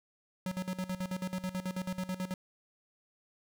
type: tone with tremolo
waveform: square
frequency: 185 Hz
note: F#3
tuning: in tune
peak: -33 dBFS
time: 0.46-2.34 s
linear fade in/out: 2 ms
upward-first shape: square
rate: 9.2 Hz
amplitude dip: 80%
effects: none